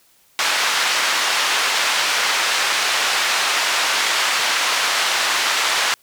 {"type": "band-pass noise", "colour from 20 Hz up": "pink", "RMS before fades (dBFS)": -19, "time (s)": [0.39, 5.94], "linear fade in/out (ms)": 0, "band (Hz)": [1100, 5800], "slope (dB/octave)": 12, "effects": ["white hiss -56 dBFS RMS until 6.02 s"]}